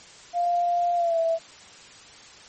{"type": "tone with pitch glide", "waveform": "sine", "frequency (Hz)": [698.5, 659.3], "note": ["F5", "E5"], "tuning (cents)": [0, 0], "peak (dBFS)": -20, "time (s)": [0.33, 1.39], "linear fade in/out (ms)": 50, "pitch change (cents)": -100, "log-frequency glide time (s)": [0.96, 1.18], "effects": ["white hiss -47 dBFS RMS until 2.48 s", "MP3 32 kbps"]}